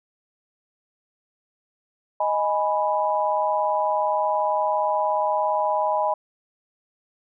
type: chord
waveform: sine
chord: G# minor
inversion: second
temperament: equal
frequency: 622.3 / 830.6 / 987.8 Hz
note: D#5 / G#5 / B5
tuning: 0 / 0 / 0 cents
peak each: -24 dBFS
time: 2.2-6.14 s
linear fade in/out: 5 ms
effects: none